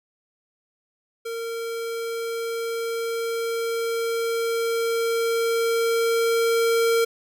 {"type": "tone with level ramp", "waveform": "square", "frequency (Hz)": 459.9, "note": "A#4", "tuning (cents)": -23, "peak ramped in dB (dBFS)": [-29, -18], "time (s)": [1.25, 7.05], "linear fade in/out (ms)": 10, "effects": []}